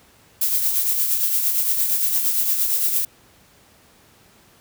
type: noise with tremolo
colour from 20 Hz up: violet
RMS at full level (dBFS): -18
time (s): 0.41-3.05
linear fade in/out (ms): 5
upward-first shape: triangle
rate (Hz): 8.7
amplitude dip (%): 50
effects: pink hiss -53 dBFS RMS until 4.6 s + high-pass 60 Hz 12 dB/octave